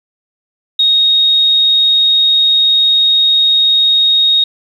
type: tone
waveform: sine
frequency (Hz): 3739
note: A#7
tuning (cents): +4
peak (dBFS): -7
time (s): 0.79-4.44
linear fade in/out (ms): 5
effects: 7-bit